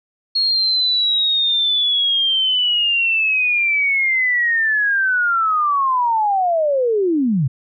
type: linear sweep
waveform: sine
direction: down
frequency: 4305 to 118.8 Hz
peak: -14 dBFS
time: 0.35-7.48 s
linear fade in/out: 10 ms
effects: none